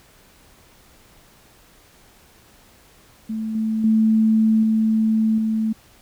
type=tone with level steps; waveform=sine; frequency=220 Hz; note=A3; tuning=in tune; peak=-23 / -19 / -13 / -15 / -18 dBFS; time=3.29-5.73 s; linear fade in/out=10 ms; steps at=3.55 / 3.84 / 4.63 / 5.38 s; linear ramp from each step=2 ms; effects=pink hiss -52 dBFS RMS until 6.01 s